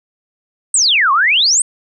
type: exponential two-way sweep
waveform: sine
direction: down then up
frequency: 8730 to 1046.5 to 8730 Hz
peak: -9 dBFS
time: 0.74-1.62 s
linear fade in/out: 2 ms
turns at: 1.12 s
effects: none